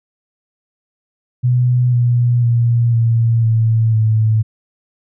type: tone with pitch steps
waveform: sine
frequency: 124 / 121.03 / 118.13 / 115.3 / 112.53 / 109.84 Hz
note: B2 / B2 / A#2 / A#2 / A2 / A2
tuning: +7 / -35 / +23 / -19 / +39 / -3 cents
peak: -10 dBFS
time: 1.43-4.43 s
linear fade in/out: 20 ms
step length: 500 ms
effects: none